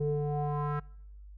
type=tone with low-pass filter sweep; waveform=square; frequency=146.83 Hz; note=D3; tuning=in tune; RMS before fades=-31 dBFS; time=0-0.8 s; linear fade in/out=10 ms; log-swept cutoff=390 to 1400 Hz; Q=4; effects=noise-tail reverb RT60 0.8 s tail -26 dB re dry + added 50 Hz sine -46 dBFS peak until 1.37 s